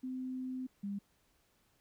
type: tone pair in turn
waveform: sine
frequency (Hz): 257.2 / 200.7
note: C4 / G3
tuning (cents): -30 / +41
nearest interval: major third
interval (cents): 429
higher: first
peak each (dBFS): -37 / -36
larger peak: second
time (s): 0.03-0.67 / 0.83-0.99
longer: first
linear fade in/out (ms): 10
effects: pink hiss -73 dBFS RMS until 1.8 s